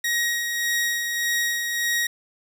sawtooth tone with tremolo, 1889 Hz, A#6, 22 cents sharp, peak -17 dBFS, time 0.04-2.07 s, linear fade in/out 5 ms, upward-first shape sine, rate 1.7 Hz, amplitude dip 40%, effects 8-bit

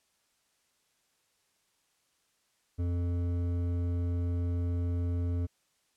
triangle tone with hard clipping, 87.31 Hz, F2, in tune, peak -30 dBFS, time 2.78-5.47 s, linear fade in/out 20 ms, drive 14 dB, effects white hiss -73 dBFS RMS until 5.96 s + low-pass 10000 Hz 12 dB/octave

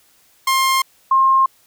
sawtooth / sine tone pair in turn, 1061 / 1065.2 Hz, C6 / C6, +24 / +31 cents, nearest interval unison, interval 7 cents, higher second, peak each -10 dBFS, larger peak neither, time 0.47-0.82 / 1.11-1.46 s, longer neither, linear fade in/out 5 ms, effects white hiss -55 dBFS RMS until 1.66 s

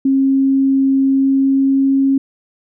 sine tone with pitch glide, 269.9 to 271.5 Hz, C#4 to C#4, -46 to -36 cents, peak -10 dBFS, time 0.05-2.18 s, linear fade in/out 5 ms, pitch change +10 cents, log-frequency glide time 1.01-1.93 s, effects none

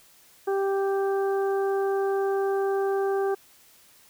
harmonic tone, 392 Hz, G4, in tune, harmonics 1 / 2 / 3 / 4, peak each -23 / -31 / -38 / -39 dBFS, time 0.47-3.35 s, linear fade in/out 10 ms, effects white hiss -56 dBFS RMS until 4.09 s

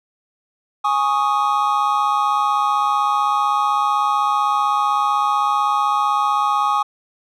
triangle chord, Ab suspended fourth, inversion none, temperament equal, 830.6 / 1108.7 / 1244.5 Hz, Ab5 / Db6 / Eb6, 0 / 0 / 0 cents, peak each -18 dBFS, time 0.84-6.83 s, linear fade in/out 10 ms, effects none

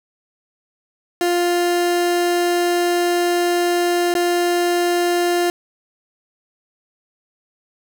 30% pulse tone with dropouts, 350 Hz, F4, 4 cents sharp, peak -13 dBFS, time 1.21-5.5 s, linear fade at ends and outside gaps 1 ms, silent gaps 4.14-4.151 s, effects none

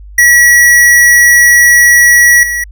square tone with level steps, 1929 Hz, B6, 41 cents flat, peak -3 / -13 dBFS, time 0.18-2.64 s, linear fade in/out 5 ms, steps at 2.43 s, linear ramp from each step 2 ms, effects added 50 Hz sine -28 dBFS peak until 2.71 s

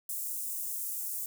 white high-pass noise, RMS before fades -36 dBFS, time 0.09-1.26 s, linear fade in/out 2 ms, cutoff 7800 Hz, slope 24 dB/octave, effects none

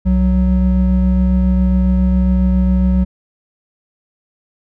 triangle tone pair together, 64.2 / 185.3 Hz, C2 / F#3, -32 / +3 cents, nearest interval octave + tritone, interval 1835 cents, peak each -11 dBFS, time 0.05-3.05 s, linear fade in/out 20 ms, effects none

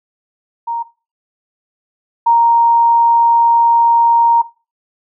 sine tone pair in turn, 932.3 / 932.3 Hz, A#5 / A#5, 0 / 0 cents, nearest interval unison, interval 0 cents, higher neither, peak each -17 / -7 dBFS, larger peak second, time 0.67-0.83 / 2.26-4.42 s, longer second, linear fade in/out 10 ms, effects noise-tail reverb RT60 0.3 s tail -17 dB re dry

